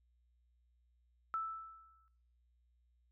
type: tone with exponential decay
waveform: sine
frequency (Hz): 1318.5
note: E6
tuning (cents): 0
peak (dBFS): -33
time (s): 1.34-2.08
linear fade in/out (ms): 0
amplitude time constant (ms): 160
effects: noise-tail reverb RT60 0.6 s tail -18 dB re dry + added 60 Hz sine -70 dBFS peak until 3.11 s